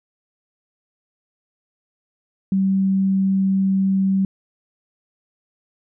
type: tone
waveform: sine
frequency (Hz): 192.6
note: G3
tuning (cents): -30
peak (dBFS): -15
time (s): 2.52-4.25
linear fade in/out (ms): 2
effects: none